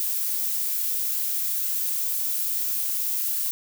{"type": "noise", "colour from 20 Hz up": "violet", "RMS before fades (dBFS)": -26, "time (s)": [0, 3.51], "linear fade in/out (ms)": 0, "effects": []}